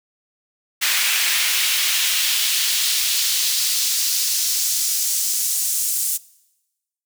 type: noise with high-pass filter sweep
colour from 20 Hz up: pink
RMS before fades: -20 dBFS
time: 0.81-6.18 s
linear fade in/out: 20 ms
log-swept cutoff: 2100 to 8100 Hz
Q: 1.3
effects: noise-tail reverb RT60 1.0 s tail -22 dB re dry